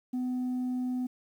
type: tone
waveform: sine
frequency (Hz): 251.5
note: B3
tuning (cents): +32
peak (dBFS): -26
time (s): 0.13-1.07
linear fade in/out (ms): 10
effects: tanh soft clip ceiling -28 dBFS + 10-bit